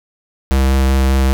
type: tone with vibrato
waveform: square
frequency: 66.5 Hz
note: C2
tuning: 29 cents sharp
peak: -11 dBFS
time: 0.51-1.33 s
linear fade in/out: 0 ms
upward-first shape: sine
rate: 5.1 Hz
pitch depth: 12 cents each way
effects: none